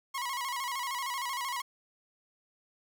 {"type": "tone with vibrato", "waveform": "sawtooth", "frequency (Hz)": 1028, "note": "C6", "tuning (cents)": -31, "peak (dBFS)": -29, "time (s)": [0.14, 1.62], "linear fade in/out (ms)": 10, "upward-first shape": "square", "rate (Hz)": 13, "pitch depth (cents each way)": 91, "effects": ["10-bit"]}